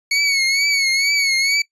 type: tone with vibrato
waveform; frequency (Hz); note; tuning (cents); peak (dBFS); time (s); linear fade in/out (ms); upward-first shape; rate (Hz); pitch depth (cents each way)
25% pulse; 2217; C#7; 0; -11; 0.11-1.62; 5; triangle; 2.2; 77
effects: noise-tail reverb RT60 0.1 s tail -19 dB re dry + resampled to 24000 Hz